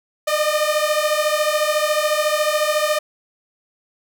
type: beating tone pair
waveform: sawtooth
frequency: 600 / 614 Hz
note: D5 / D#5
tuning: +37 / -23 cents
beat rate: 14 Hz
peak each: -16 dBFS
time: 0.27-2.99 s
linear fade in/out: 10 ms
effects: none